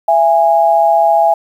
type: tone pair together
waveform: sine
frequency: 669 / 824.1 Hz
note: E5 / G#5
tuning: +25 / -14 cents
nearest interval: major third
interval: 361 cents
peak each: -10 dBFS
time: 0.08-1.34 s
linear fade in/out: 5 ms
effects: 7-bit